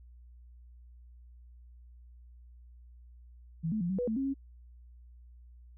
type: tone with pitch steps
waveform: sine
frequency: 163.2 / 216.2 / 173.7 / 189.9 / 490.9 / 220.8 / 270.4 / 273 Hz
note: E3 / A3 / F3 / F#3 / B4 / A3 / C#4 / C#4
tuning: -17 / -30 / -9 / +45 / -10 / +6 / -43 / -26 cents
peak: -29 dBFS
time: 3.63-4.342 s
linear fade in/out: 20 ms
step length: 89 ms
effects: added 60 Hz sine -51 dBFS peak until 5.77 s